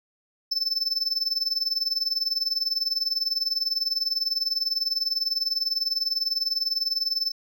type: tone with tremolo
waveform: triangle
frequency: 5274 Hz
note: E8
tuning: in tune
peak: -19 dBFS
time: 0.51-7.32 s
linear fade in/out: 10 ms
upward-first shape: sine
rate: 20 Hz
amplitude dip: 85%
effects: none